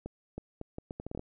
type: accelerating click train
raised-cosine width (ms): 2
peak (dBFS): -25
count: 11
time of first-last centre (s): 0.06-1.194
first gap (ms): 320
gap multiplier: 0.73
effects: none